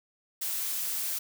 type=noise; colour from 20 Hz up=blue; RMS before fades=-32 dBFS; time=0.41-1.19 s; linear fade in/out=10 ms; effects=none